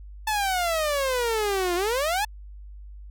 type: exponential two-way sweep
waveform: sawtooth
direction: down then up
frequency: 880 to 344 to 880 Hz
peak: -19 dBFS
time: 0.27-2.25 s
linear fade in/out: 5 ms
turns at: 1.75 s
effects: added 50 Hz sine -39 dBFS peak until 3.1 s